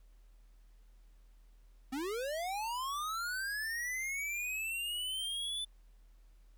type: linear sweep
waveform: square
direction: up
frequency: 248.9 to 3520 Hz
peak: -36 dBFS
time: 1.92-5.65 s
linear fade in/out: 10 ms
effects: added 40 Hz sine -57 dBFS peak until 6.57 s + pink hiss -75 dBFS RMS until 6.57 s